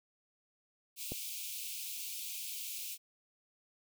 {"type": "high-pass noise", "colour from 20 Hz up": "white", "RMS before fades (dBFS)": -42, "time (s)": [0.96, 2.98], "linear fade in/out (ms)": 50, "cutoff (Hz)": 2300, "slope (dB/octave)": 96}
{"type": "click", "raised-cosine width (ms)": 2, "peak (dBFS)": -26, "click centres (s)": 1.12}
{"effects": []}